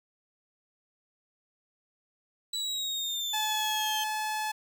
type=linear sweep; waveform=35% pulse; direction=down; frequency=3951 to 3136 Hz; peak=-29 dBFS; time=2.53-4.04 s; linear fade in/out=5 ms
type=tone; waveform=sawtooth; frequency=860 Hz; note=A5; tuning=40 cents flat; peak=-26 dBFS; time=3.33-4.52 s; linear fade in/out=10 ms
effects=none